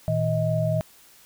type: tone cluster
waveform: sine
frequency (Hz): 114.7 / 158.3 / 631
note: A#2 / D#3 / D#5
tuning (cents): -28 / +30 / +24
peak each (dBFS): -25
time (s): 0.08-0.81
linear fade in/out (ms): 0
effects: white hiss -53 dBFS RMS until 1.25 s